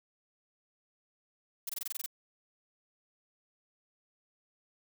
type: noise bursts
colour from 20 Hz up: blue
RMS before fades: -36 dBFS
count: 9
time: 1.67-2.062 s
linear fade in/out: 5 ms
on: 24 ms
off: 22 ms
effects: none